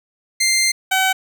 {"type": "tone pair in turn", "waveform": "15% pulse", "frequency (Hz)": [2093, 759.5], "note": ["C7", "F#5"], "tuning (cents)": [0, 45], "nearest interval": "octave + tritone", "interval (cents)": 1755, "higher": "first", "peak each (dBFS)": -8, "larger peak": "neither", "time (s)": [[0.4, 0.72], [0.91, 1.13]], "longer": "first", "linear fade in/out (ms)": 10, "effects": []}